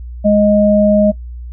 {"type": "tone pair together", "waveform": "sine", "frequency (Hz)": [207.7, 622.4], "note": ["G#3", "D#5"], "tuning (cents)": [0, 0], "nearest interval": "octave + perfect fifth", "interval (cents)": 1900, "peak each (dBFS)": -10, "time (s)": [0.24, 1.12], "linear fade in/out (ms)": 20, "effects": ["noise-tail reverb RT60 0.1 s tail -20 dB re dry", "added 60 Hz sine -25 dBFS peak until 1.52 s"]}